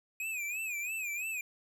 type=tone with vibrato; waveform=square; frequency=2489 Hz; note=D#7; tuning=in tune; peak=-35 dBFS; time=0.2-1.41 s; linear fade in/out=2 ms; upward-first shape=sine; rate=3 Hz; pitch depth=120 cents each way; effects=none